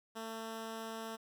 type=tone; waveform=10% pulse; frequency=224 Hz; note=A3; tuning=31 cents sharp; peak=-33 dBFS; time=0.15-1.17 s; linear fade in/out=20 ms; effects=none